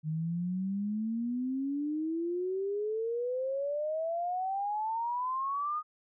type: exponential sweep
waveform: sine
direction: up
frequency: 152.6 to 1244.5 Hz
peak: -30 dBFS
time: 0.03-5.83 s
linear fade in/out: 50 ms
effects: none